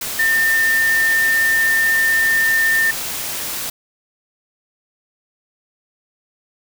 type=tone in noise; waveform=sine; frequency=1804 Hz; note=A6; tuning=43 cents sharp; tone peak=-13 dBFS; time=0.19-2.91 s; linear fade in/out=5 ms; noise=white; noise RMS=-25 dBFS; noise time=0.01-3.7 s; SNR=+9 dB; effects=none